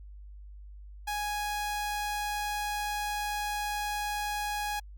sawtooth tone, 830.6 Hz, G#5, in tune, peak -27 dBFS, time 1.07-4.8 s, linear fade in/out 10 ms, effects added 50 Hz sine -44 dBFS peak until 4.97 s + Opus 48 kbps

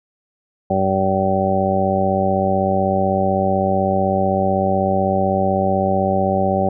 harmonic tone, 95.9 Hz, G2, 37 cents flat, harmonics 1 / 2 / 3 / 4 / 5 / 6 / 7 / 8, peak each -25 / -21 / -30 / -24 / -29 / -20 / -30 / -20 dBFS, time 0.7-6.69 s, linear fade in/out 5 ms, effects none

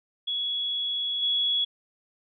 sine tone with level steps, 3364 Hz, G#7, 22 cents sharp, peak -26 / -22 dBFS, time 0.27-1.65 s, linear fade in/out 10 ms, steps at 1.22 s, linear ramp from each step 10 ms, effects none

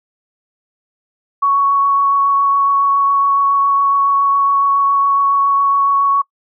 sine tone with vibrato, 1114 Hz, C#6, 8 cents sharp, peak -10 dBFS, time 1.42-6.22 s, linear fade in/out 10 ms, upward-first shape sine, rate 7.2 Hz, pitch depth 9 cents each way, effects noise-tail reverb RT60 0.1 s tail -24 dB re dry

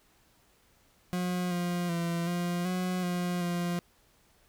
40% pulse tone with pitch steps, 179.6 / 175.8 / 169.9 / 175.1 / 182.4 / 177.5 / 174.5 Hz, F3 / F3 / F3 / F3 / F#3 / F3 / F3, +49 / +12 / -47 / +5 / -24 / +28 / -1 cents, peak -28 dBFS, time 1.13-3.79 s, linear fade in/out 0 ms, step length 380 ms, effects pink hiss -65 dBFS RMS until 4.48 s

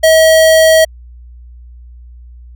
square tone, 640 Hz, D#5, 49 cents sharp, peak -5 dBFS, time 0.03-0.85 s, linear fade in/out 10 ms, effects added 60 Hz sine -32 dBFS peak until 2.55 s

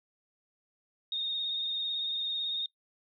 sine tone with vibrato, 3696 Hz, A#7, 16 cents flat, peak -30 dBFS, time 1.12-2.66 s, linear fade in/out 2 ms, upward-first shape sine, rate 18 Hz, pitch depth 30 cents each way, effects noise-tail reverb RT60 0.1 s tail -21 dB re dry

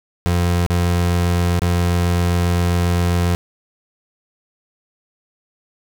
30% pulse tone with dropouts, 87.5 Hz, F2, 4 cents sharp, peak -12 dBFS, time 0.26-3.35 s, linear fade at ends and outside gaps 0 ms, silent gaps 0.664-0.7 / 1.594-1.619 s, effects none

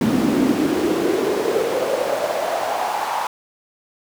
brown noise with high-pass filter sweep, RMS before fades -20 dBFS, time 0.01-3.27 s, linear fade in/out 2 ms, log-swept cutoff 230 to 910 Hz, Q 4.9, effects none

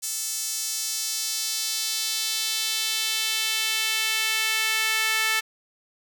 sawtooth tone with high-pass filter sweep, 440 Hz, A4, in tune, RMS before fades -26 dBFS, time 0.02-5.41 s, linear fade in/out 20 ms, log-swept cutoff 6800 to 1900 Hz, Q 1.5, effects none

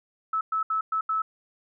sine tone bursts at uneven times, 1303 Hz, E6, 20 cents flat, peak -23 dBFS, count 5, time 0.33-0.41 / 0.52-0.63 / 0.7-0.81 / 0.92-1.01 / 1.09-1.22 s, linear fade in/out 5 ms, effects none

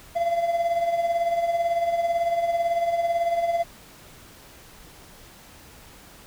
triangle tone with tremolo, 682 Hz, F5, 41 cents flat, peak -16 dBFS, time 0.15-3.64 s, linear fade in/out 20 ms, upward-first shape triangle, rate 18 Hz, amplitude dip 65%, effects pink hiss -48 dBFS RMS until 6.26 s

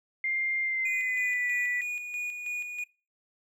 sine tone with pitch glide, 2107 to 1965.9 Hz, C7 to B6, +12 to -8 cents, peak -27 dBFS, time 0.24-1.81 s, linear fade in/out 2 ms, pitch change -120 cents, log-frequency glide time 0.63-1.48 s
triangle tone with tremolo, 2454 Hz, D#7, 25 cents flat, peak -28 dBFS, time 0.85-2.84 s, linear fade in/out 5 ms, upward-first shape square, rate 3.1 Hz, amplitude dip 45%
effects noise-tail reverb RT60 0.3 s tail -21 dB re dry

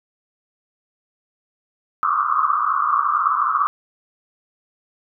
pink band-pass noise, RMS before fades -19 dBFS, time 2.03-3.67 s, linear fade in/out 0 ms, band 1100 to 1300 Hz, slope 96 dB/octave, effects none

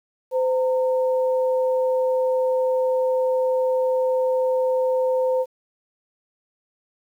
sine tone pair together, 513.7 / 916 Hz, C5 / A#5, -32 / -31 cents, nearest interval minor seventh, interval 1001 cents, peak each -18 / -30 dBFS, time 0.31-5.46 s, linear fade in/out 50 ms, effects 9-bit

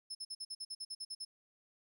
35% pulse tone bursts, 5230 Hz, E8, 15 cents flat, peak -38 dBFS, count 12, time 0.1-1.25 s, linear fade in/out 10 ms, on 50 ms, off 50 ms, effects none

